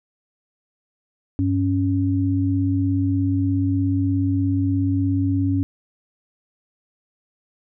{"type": "tone pair together", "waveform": "sine", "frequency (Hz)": [98, 277.2], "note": ["G2", "C#4"], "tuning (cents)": [0, 0], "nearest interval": "octave + tritone", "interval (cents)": 1800, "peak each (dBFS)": -20, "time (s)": [1.39, 5.63], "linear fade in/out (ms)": 0, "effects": []}